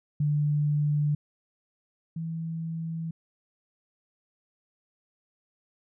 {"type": "tone pair in turn", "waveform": "sine", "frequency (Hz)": [147.9, 163.46], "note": ["D3", "E3"], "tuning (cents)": [13, -14], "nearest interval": "major second", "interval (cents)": 173, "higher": "second", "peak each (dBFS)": [-22, -30], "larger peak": "first", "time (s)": [[0.2, 1.15], [2.16, 3.11]], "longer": "neither", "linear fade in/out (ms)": 5, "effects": []}